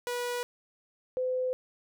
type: tone pair in turn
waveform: sawtooth / sine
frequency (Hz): 487.1 / 509.4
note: B4 / C5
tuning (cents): -24 / -46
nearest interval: minor second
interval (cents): 78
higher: second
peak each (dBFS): -27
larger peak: neither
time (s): 0.07-0.43 / 1.17-1.53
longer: neither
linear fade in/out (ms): 0
effects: none